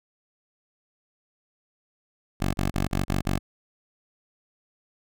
10% pulse tone bursts, 47.9 Hz, G1, 39 cents flat, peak -15 dBFS, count 6, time 2.4-3.39 s, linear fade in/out 20 ms, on 140 ms, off 30 ms, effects none

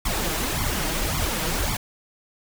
pink noise with flanger, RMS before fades -25 dBFS, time 0.05-1.77 s, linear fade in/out 5 ms, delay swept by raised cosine 0.88 to 6.38 ms, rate 1.8 Hz, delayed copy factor +0.95, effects none

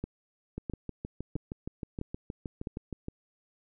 two click trains, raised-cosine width 3 ms, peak -23 / -21 dBFS, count 17 / 5, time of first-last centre 0.58-3.084 / 0.04-2.672 s, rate 6.39 / 1.52 Hz, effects none

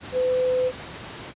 sine tone in noise, 507 Hz, B4, 45 cents sharp, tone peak -19 dBFS, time 0.12-0.72 s, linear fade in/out 50 ms, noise pink, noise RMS -37 dBFS, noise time 0-1.34 s, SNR +15 dB, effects high-pass 80 Hz 12 dB/octave + resampled to 8000 Hz

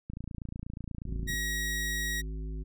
click train, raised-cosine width 5 ms, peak -26 dBFS, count 36, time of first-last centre 0.1-1.337 s, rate 28.3 Hz
harmonic tone, 52.9 Hz, G#1, 33 cents sharp, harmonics 1 / 3 / 5 / 7, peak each -34 / -44 / -48 / -51 dBFS, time 1.06-2.64 s, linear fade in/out 20 ms
sawtooth tone, 1900 Hz, A#6, 33 cents sharp, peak -28 dBFS, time 1.27-2.22 s, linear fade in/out 20 ms
effects none

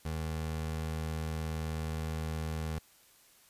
25% pulse tone, 79.2 Hz, D#2, 31 cents sharp, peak -30 dBFS, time 0.05-2.79 s, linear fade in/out 5 ms, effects white hiss -62 dBFS RMS until 3.49 s + resampled to 32000 Hz

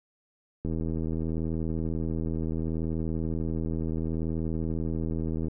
click train, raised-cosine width 3 ms, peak -19 dBFS, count 391, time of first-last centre 0.65-5.483 s, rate 80.7 Hz, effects none

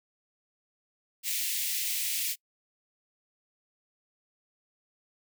white high-pass noise, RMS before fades -31 dBFS, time 1.23-2.36 s, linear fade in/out 50 ms, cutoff 2000 Hz, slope 48 dB/octave, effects noise-tail reverb RT60 0.1 s tail -25 dB re dry

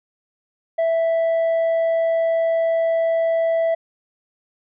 sine tone with tanh clipping, 659.3 Hz, E5, in tune, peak -17 dBFS, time 0.78-3.75 s, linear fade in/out 10 ms, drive 3 dB, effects none

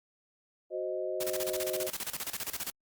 sine chord, C diminished, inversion second, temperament equal, 370 / 523.3 / 622.3 Hz, Gb4 / C5 / Eb5, 0 / 0 / 0 cents, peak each -36 / -37 / -35 dBFS, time 0.7-1.91 s, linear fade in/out 50 ms
white noise with tremolo, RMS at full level -35 dBFS, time 1.2-2.71 s, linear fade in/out 10 ms, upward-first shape square, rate 15 Hz, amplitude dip 80%
effects Opus 48 kbps

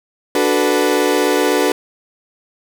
35% pulse chord, B minor seventh, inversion first, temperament equal with one note detuned, 293.7 / 370 / 437.5 / 493.9 Hz, D4 / F#4 / A4 / B4, 0 / 0 / -10 / 0 cents, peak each -17 dBFS, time 0.35-1.72 s, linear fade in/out 2 ms, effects none

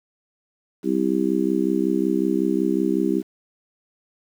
harmonic tone, 65.41 Hz, C2, in tune, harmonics 3 / 4 / 5 / 6, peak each -25 / -24 / -22 / -25 dBFS, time 0.83-3.23 s, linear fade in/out 50 ms, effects 8-bit

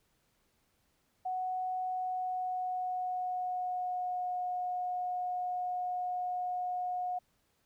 sine tone with pitch glide, 740 to 724.4 Hz, F#5 to F#5, 0 to -37 cents, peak -32 dBFS, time 1.25-7.19 s, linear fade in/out 10 ms, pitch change -37 cents, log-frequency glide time 1.79-4.36 s, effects pink hiss -74 dBFS RMS until 7.65 s

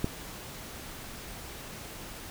click, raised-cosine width 3 ms, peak -13 dBFS, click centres 0.044 s, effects pink hiss -43 dBFS RMS until 2.3 s

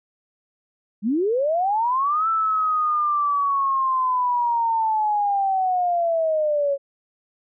sine linear two-way sweep, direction up then down, 188 to 1331 to 551 Hz, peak -18 dBFS, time 1.02-6.78 s, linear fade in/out 50 ms, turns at 2.28 s, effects none

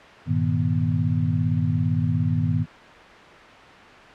sine tone cluster, 101 / 118.4 / 156.5 / 243.4 Hz, G#2 / A#2 / D#3 / B3, -48 / +27 / +10 / -25 cents, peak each -24 / -26 / -23 / -28 dBFS, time 0.26-2.66 s, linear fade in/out 50 ms, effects white hiss -43 dBFS RMS until 4.14 s + low-pass 2000 Hz 12 dB/octave

